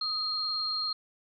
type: tone pair together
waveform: sine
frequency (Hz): 1254 / 4218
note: D#6 / C8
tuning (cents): +13 / +13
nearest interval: octave + major sixth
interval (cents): 2100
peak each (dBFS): -38 / -29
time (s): 0.01-0.93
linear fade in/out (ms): 5
effects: none